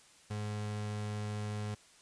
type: tone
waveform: 35% pulse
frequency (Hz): 105.1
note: G#2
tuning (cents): +21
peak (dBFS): -34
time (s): 0.3-1.75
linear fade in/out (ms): 10
effects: white hiss -61 dBFS RMS until 2.01 s + resampled to 22050 Hz